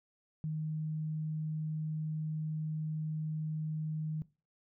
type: tone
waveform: sine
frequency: 155.56 Hz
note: D#3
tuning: in tune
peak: -33 dBFS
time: 0.44-4.22 s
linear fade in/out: 0 ms
effects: noise-tail reverb RT60 0.3 s tail -19 dB re dry